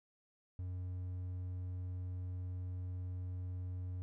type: tone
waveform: triangle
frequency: 90.9 Hz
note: F#2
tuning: 30 cents flat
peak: -37 dBFS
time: 0.59-4.02 s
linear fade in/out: 0 ms
effects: none